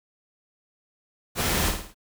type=noise with echo; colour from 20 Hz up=pink; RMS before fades=-25 dBFS; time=1.35-1.73 s; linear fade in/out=50 ms; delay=54 ms; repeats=4; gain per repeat=-6 dB; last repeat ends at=1.946 s; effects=none